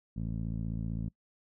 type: tone with low-pass filter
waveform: 15% pulse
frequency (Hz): 55.6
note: A1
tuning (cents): +19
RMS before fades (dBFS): -35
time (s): 0.16-1.09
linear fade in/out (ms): 10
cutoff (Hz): 220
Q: 1.5
effects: noise-tail reverb RT60 0.1 s tail -23 dB re dry